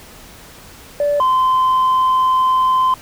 sine tone pair in turn, 581 / 1032.7 Hz, D5 / C6, -19 / -23 cents, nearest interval minor seventh, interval 996 cents, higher second, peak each -12 / -9 dBFS, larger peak second, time 1-1.2 / 1.2-2.94 s, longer second, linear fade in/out 2 ms, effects tanh soft clip ceiling -10 dBFS + pink hiss -40 dBFS RMS until 3.01 s

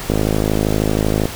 click train, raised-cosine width 2 ms, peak -3 dBFS, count 62, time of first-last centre 0.1-1.255 s, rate 52.8 Hz, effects pink hiss -29 dBFS RMS until 1.35 s

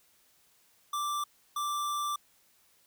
square tone bursts at uneven times, 1174.7 Hz, D6, in tune, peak -31 dBFS, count 2, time 0.93-1.24 / 1.56-2.16 s, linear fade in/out 5 ms, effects white hiss -66 dBFS RMS until 2.86 s

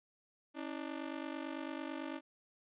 sawtooth ring-modulated tone, 296.8 Hz, D4, 18 cents sharp, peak -33 dBFS, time 0.54-2.21 s, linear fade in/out 50 ms, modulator 24.5 Hz, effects resampled to 8000 Hz

